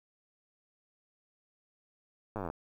slowing click train, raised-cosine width 1 ms, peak -23 dBFS, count 14, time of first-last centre 2.36-2.501 s, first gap 9 ms, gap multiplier 1.03, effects 10-bit

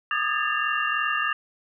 sine tone cluster, 1205 / 1248 / 1649 / 1776 / 2776 Hz, D6 / D#6 / G#6 / A6 / F7, +44 / +5 / -13 / +16 / -11 cents, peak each -29 dBFS, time 0.11-1.33 s, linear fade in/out 2 ms, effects none

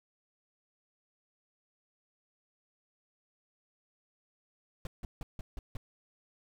brown noise bursts, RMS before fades -38 dBFS, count 6, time 4.85-5.77 s, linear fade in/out 2 ms, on 20 ms, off 160 ms, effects none

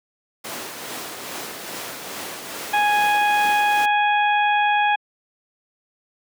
pink noise with tremolo, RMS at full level -29 dBFS, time 0.44-3.86 s, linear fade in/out 10 ms, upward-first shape triangle, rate 2.4 Hz, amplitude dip 40%
harmonic tone, 830.6 Hz, G#5, in tune, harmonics 1 / 2 / 3 / 4, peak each -17 / -23 / -25 / -31 dBFS, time 2.73-4.96 s, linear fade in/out 10 ms
effects high-pass 300 Hz 12 dB/octave

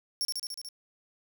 sawtooth tone with echo, 5490 Hz, F8, 31 cents flat, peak -25 dBFS, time 0.21-0.25 s, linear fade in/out 0 ms, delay 73 ms, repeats 6, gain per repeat -2 dB, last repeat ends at 0.688 s, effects none

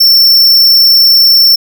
square tone, 5410 Hz, E8, 44 cents sharp, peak -3 dBFS, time 0-1.56 s, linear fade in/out 10 ms, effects none

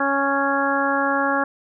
harmonic tone, 277.2 Hz, C#4, in tune, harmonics 1 / 2 / 3 / 4 / 5 / 6, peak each -25 / -25 / -25 / -25 / -25 / -25 dBFS, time 0-1.44 s, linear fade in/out 5 ms, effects none

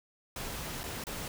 pink noise with dropouts, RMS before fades -39 dBFS, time 0.36-1.28 s, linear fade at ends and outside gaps 2 ms, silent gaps 0.834-0.838 / 1.039-1.068 s, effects none

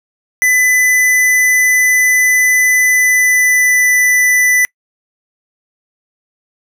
square tone with pitch glide, 2003 to 1990.3 Hz, B6 to B6, +24 to +13 cents, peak -9 dBFS, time 0.42-4.65 s, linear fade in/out 0 ms, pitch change -11 cents, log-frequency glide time 2.89-3.93 s, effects noise-tail reverb RT60 0.1 s tail -26 dB re dry

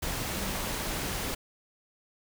sine tone in noise, 194.6 Hz, G3, 12 cents flat, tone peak -38 dBFS, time 0.36-0.57 s, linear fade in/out 10 ms, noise pink, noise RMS -33 dBFS, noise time 0.02-1.35 s, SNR -8 dB, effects none

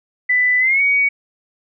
sine tone with pitch glide, 1992 to 2249 Hz, B6 to C#7, +14 to +24 cents, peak -12 dBFS, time 0.29-1.09 s, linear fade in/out 10 ms, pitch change +210 cents, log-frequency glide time 0.59-0.82 s, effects none

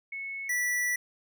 sine / square tone pair in turn, 2200 / 1960 Hz, C#7 / B6, -14 / -14 cents, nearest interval major second, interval 200 cents, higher first, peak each -34 / -27 dBFS, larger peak second, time 0.12-0.49 / 0.49-0.96 s, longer second, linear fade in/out 5 ms, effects none

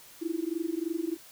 sine tone with amplitude modulation, 330.5 Hz, E4, 5 cents sharp, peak -25 dBFS, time 0.21-1.17 s, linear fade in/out 20 ms, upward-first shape sine, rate 23.1 Hz, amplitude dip 95%, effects white hiss -52 dBFS RMS until 1.31 s

